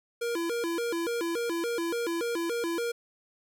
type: tone with vibrato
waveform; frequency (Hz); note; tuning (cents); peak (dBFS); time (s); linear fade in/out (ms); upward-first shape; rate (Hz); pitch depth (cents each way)
square; 398.1; G4; +27; -29; 0.21-2.92; 10; square; 3.5; 290
effects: none